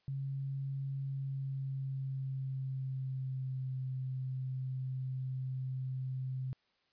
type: tone with pitch glide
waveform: sine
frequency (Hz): 136.5 to 130.26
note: C#3 to C3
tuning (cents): -26 to -7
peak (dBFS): -35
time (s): 0.08-6.53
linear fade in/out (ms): 0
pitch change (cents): -81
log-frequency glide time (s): 1.01-3.79
effects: white hiss -75 dBFS RMS until 6.92 s + resampled to 11025 Hz